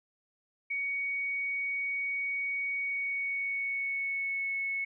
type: tone with pitch glide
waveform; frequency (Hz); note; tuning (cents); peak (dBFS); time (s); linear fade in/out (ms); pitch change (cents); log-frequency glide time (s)
sine; 2240 to 2202; C#7 to C#7; +18 to -12; -30; 0.7-4.85; 10; -30; 2.78-4.52
effects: none